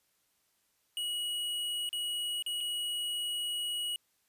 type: tone with dropouts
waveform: square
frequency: 2911 Hz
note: F#7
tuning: 29 cents flat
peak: -33 dBFS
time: 0.97-3.96 s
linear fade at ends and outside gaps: 1 ms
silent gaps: 1.891-1.929 / 2.424-2.463 / 2.606-2.609 s
effects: white hiss -74 dBFS RMS until 4.28 s + resampled to 32000 Hz